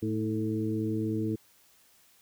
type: harmonic tone with a mistuned harmonic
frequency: 110 Hz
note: A2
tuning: in tune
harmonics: 1 / 2 / 3 / 4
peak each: -33 / -33 / -31 / -37 dBFS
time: 0.02-1.36 s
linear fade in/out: 10 ms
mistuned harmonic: 3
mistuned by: -33 cents
effects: white hiss -62 dBFS RMS until 2.21 s